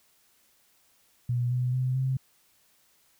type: tone with pitch steps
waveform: sine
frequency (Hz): 121.9 / 125.04 / 128.26 / 131.56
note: B2 / B2 / C3 / C3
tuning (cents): -22 / +22 / -34 / +10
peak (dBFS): -24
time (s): 1.29-2.17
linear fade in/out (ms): 5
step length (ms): 220
effects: white hiss -65 dBFS RMS until 3.19 s